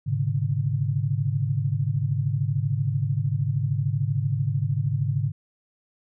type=tone cluster; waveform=sine; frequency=105.3 / 132.9 / 146 Hz; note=G#2 / C3 / D3; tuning=+24 / +27 / -10 cents; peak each=-26 dBFS; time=0.06-5.32 s; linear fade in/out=20 ms; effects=none